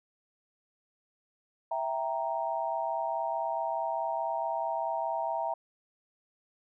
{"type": "chord", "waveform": "sine", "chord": "E diminished", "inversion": "none", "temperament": "equal", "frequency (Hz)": [659.3, 784, 932.3], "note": ["E5", "G5", "Bb5"], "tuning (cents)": [0, 0, 0], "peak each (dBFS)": [-33, -35, -33], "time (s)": [1.71, 5.54], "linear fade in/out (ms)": 5, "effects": []}